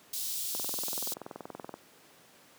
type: high-pass noise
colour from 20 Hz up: white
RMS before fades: -35 dBFS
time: 0.13-1.14 s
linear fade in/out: 5 ms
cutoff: 3500 Hz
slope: 24 dB/octave
type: click train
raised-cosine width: 1 ms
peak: -25 dBFS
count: 26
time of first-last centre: 0.55-1.74 s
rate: 21 Hz
effects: pink hiss -58 dBFS RMS until 2.58 s + high-pass 200 Hz 12 dB/octave